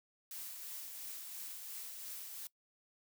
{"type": "noise with tremolo", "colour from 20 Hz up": "blue", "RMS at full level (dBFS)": -45, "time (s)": [0.31, 2.47], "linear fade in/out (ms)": 2, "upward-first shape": "triangle", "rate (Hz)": 2.9, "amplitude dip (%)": 35, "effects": ["noise-tail reverb RT60 0.1 s tail -20 dB re dry"]}